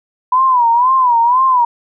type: tone with vibrato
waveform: sine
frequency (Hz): 987.8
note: B5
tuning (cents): 0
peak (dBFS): -8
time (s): 0.32-1.65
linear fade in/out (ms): 5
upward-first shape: sine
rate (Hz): 2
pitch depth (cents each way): 120
effects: none